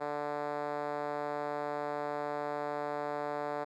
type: tone with band-pass filter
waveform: 5% pulse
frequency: 146.83 Hz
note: D3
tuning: in tune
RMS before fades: -36 dBFS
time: 0-3.65 s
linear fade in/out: 20 ms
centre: 590 Hz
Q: 1.4
effects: none